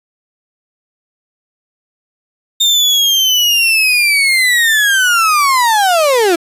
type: linear sweep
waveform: 35% pulse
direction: down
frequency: 3656 to 322.5 Hz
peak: -7 dBFS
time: 2.6-6.36 s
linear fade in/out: 10 ms
effects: resampled to 32000 Hz